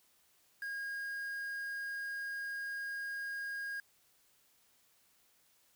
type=tone with quantisation; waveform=triangle; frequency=1629 Hz; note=G#6; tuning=34 cents flat; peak=-36 dBFS; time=0.62-3.8 s; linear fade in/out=2 ms; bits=9; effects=white hiss -70 dBFS RMS until 5.75 s